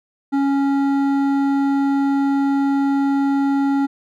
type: tone with hard clipping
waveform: sine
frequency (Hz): 277.2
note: C#4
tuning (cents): 0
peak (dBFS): -17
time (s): 0.32-3.87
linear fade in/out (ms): 20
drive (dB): 10
effects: none